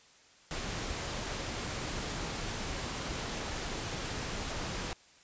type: noise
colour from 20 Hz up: pink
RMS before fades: -37 dBFS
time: 0.51-4.93 s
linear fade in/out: 0 ms
effects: white hiss -60 dBFS RMS until 5.23 s + resampled to 16000 Hz

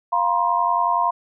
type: chord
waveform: sine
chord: F suspended fourth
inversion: none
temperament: equal with one note detuned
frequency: 698.5 / 955.8 / 1046.5 Hz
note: F5 / Bb5 / C6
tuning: 0 / +43 / 0 cents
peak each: -23 / -20 / -21 dBFS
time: 0.12-1.11 s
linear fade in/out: 10 ms
effects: none

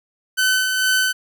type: tone with tremolo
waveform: sawtooth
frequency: 1518 Hz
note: F#6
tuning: 44 cents sharp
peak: -11 dBFS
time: 0.37-1.13 s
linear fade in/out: 20 ms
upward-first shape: sine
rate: 2.2 Hz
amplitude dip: 40%
effects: none

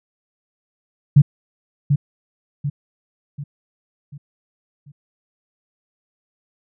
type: tone with echo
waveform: sine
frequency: 143.2 Hz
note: D3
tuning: 43 cents flat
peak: -5 dBFS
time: 1.16-1.22 s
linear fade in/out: 10 ms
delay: 740 ms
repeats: 5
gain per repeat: -7 dB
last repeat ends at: 4.92 s
effects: none

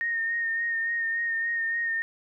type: tone with vibrato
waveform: sine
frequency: 1843 Hz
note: A#6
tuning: 20 cents flat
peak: -25 dBFS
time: 0.01-2.02 s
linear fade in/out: 0 ms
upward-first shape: sine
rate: 3.5 Hz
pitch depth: 24 cents each way
effects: none

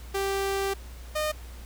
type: tone pair in turn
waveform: sawtooth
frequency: 392 / 611.9 Hz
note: G4 / D#5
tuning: 0 / -29 cents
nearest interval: minor sixth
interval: 771 cents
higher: second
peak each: -22 dBFS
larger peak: neither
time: 0.14-0.74 / 1.15-1.32 s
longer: first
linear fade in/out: 10 ms
effects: added 60 Hz sine -40 dBFS peak until 1.65 s + pink hiss -50 dBFS RMS until 1.65 s

